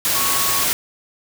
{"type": "tone in noise", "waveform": "sine", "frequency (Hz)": 1108.7, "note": "C#6", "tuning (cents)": 0, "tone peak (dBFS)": -25, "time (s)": [0.15, 0.64], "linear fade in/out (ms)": 0, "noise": "white", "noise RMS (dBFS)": -19, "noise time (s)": [0.05, 0.73], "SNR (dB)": -9, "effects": []}